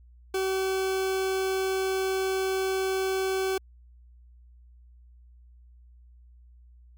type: tone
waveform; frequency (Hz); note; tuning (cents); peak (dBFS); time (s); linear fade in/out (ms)
40% pulse; 381.2; G4; -48; -24; 0.34-3.58; 5
effects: added 60 Hz sine -50 dBFS peak until 6.97 s + MP3 96 kbps